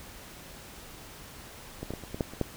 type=clicks; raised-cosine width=2 ms; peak=-22 / -21 / -21 / -29 / -22 / -13 / -29 / -13 dBFS; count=8; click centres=1.83 / 1.906 / 1.937 / 2.037 / 2.145 / 2.208 / 2.336 / 2.413 s; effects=pink hiss -47 dBFS RMS until 2.56 s